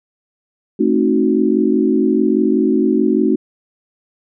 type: chord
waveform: sine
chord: A diminished seventh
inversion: none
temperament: equal with one note detuned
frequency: 220 / 266.2 / 311.1 / 370 Hz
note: A3 / C4 / Eb4 / Gb4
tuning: 0 / +30 / 0 / 0 cents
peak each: -17 dBFS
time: 0.79-3.36 s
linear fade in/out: 10 ms
effects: none